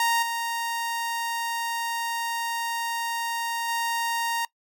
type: tone with level steps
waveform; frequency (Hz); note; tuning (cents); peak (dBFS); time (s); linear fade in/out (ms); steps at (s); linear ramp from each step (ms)
sawtooth; 930; A#5; -4; -17 / -23 / -21; 0-4.45; 2; 0.22 / 3.68; 10
effects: noise-tail reverb RT60 0.1 s tail -22 dB re dry